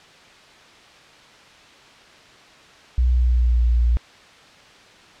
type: tone with pitch glide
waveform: sine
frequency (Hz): 61.74 to 59.09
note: B1 to A#1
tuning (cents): 0 to +24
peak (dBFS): -14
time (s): 2.98-3.97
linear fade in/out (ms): 0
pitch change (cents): -76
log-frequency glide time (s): 3.14-3.64
effects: white hiss -47 dBFS RMS until 5.2 s + low-pass 4000 Hz 12 dB/octave